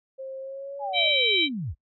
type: tone with pitch glide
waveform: sine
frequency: 532 to 573.5 Hz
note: C5 to D5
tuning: +29 to -41 cents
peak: -33 dBFS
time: 0.18-1.1 s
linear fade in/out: 20 ms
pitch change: +130 cents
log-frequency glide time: 0.4-0.93 s
type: linear sweep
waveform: sine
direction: down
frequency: 860 to 51.91 Hz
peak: -28 dBFS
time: 0.79-1.75 s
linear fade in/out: 50 ms
type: harmonic tone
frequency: 775 Hz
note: G5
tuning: 20 cents flat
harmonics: 3 / 4 / 5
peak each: -24 / -24 / -24 dBFS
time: 0.93-1.49 s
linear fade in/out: 50 ms
effects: noise-tail reverb RT60 0.1 s tail -24 dB re dry